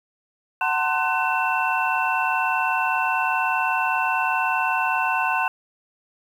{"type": "tone cluster", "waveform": "sine", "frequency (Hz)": [748, 896, 1041, 1503, 2685], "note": ["F#5", "A5", "C6", "F#6", "E7"], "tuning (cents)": [19, 31, -9, 27, 31], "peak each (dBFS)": -26, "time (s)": [0.61, 5.48], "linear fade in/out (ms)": 2, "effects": ["8-bit"]}